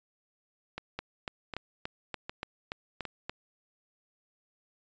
two click trains, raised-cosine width 0.3 ms, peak -21 / -19 dBFS, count 4 / 9, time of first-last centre 0.78-3.053 / 0.99-3.295 s, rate 1.32 / 3.47 Hz, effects resampled to 16000 Hz

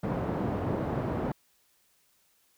pink band-pass noise, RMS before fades -31 dBFS, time 0.03-1.32 s, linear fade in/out 5 ms, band 100 to 750 Hz, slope 12 dB/octave, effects white hiss -68 dBFS RMS until 2.57 s

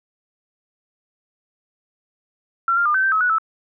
sine tone with pitch steps, 1361 / 1396 / 1206 / 1536 / 1562 / 1286 / 1470 / 1311 Hz, F6 / F6 / D6 / G6 / G6 / E6 / F#6 / E6, -45 / -1 / +46 / -36 / -7 / -43 / -12 / -10 cents, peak -15 dBFS, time 2.68-3.384 s, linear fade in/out 2 ms, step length 88 ms, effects none

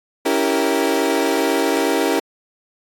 30% pulse chord, C# diminished seventh, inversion none, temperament equal with one note detuned, 281.5 / 329.6 / 392 / 466.2 Hz, C#4 / E4 / G4 / Bb4, +27 / 0 / 0 / 0 cents, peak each -19 dBFS, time 0.25-2.2 s, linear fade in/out 10 ms, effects AAC 64 kbps

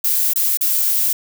violet noise with dropouts, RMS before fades -17 dBFS, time 0.04-1.13 s, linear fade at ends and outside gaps 5 ms, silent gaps 0.335-0.358 / 0.573-0.609 s, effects none

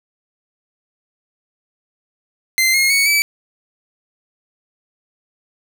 sawtooth tone with pitch steps, 2077 / 2149 / 2224 / 2301 Hz, C7 / C7 / C#7 / D7, -13 / +46 / +5 / -36 cents, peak -9 dBFS, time 2.58-3.22 s, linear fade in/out 0 ms, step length 160 ms, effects none

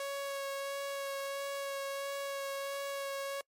sawtooth tone with vibrato, 554.4 Hz, C#5, in tune, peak -32 dBFS, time 0-3.41 s, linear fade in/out 2 ms, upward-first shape sine, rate 1.5 Hz, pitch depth 11 cents each way, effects noise-tail reverb RT60 0.1 s tail -26 dB re dry + MP3 64 kbps

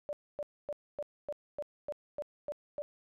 sine tone bursts, 587.3 Hz, D5, in tune, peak -34 dBFS, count 10, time 0.09-2.82 s, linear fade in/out 0 ms, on 39 ms, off 260 ms, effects none

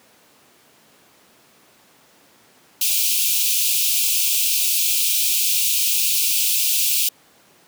white high-pass noise, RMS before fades -19 dBFS, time 2.81-7.09 s, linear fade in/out 5 ms, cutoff 2400 Hz, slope 96 dB/octave, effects pink hiss -53 dBFS RMS until 7.67 s + high-pass 200 Hz 12 dB/octave

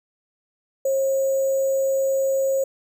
sine tone with sample-and-hold, 539 Hz, C#5, 49 cents flat, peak -18 dBFS, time 0.85-2.64 s, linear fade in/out 5 ms, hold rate 7350 Hz, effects none

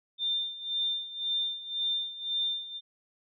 sine tone with tremolo, 3595 Hz, A7, 36 cents sharp, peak -26 dBFS, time 0.18-2.81 s, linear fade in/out 50 ms, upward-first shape sine, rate 1.9 Hz, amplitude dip 80%, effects none

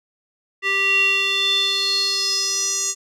square tone with band-pass filter sweep, 392 Hz, G4, in tune, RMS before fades -20 dBFS, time 0.62-2.95 s, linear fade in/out 50 ms, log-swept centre 2300 to 6800 Hz, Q 7, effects none

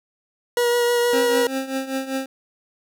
40% pulse tone with vibrato, 480 Hz, B4, 49 cents flat, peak -16 dBFS, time 0.57-1.47 s, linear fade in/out 2 ms, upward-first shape sine, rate 6.4 Hz, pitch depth 12 cents each way
25% pulse tone with tremolo, 266.3 Hz, C4, 31 cents sharp, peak -17 dBFS, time 1.13-2.26 s, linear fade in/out 2 ms, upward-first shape triangle, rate 5.1 Hz, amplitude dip 80%
effects none

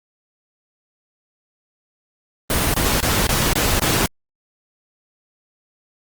pink noise bursts, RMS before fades -18 dBFS, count 6, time 2.5-4.06 s, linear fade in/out 0 ms, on 240 ms, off 24 ms, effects Opus 24 kbps

